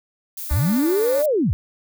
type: noise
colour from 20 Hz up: violet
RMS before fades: -31 dBFS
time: 0.37-1.26 s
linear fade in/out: 5 ms
type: tone with vibrato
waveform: 10% pulse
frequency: 293.7 Hz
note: D4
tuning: in tune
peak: -23 dBFS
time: 0.49-1.23 s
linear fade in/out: 20 ms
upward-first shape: sine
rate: 15 Hz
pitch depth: 35 cents each way
type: linear two-way sweep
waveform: sine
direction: up then down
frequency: 56.8 to 622.3 to 56.8 Hz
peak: -16 dBFS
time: 0.51-1.53 s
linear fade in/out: 0 ms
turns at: 1.26 s
effects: none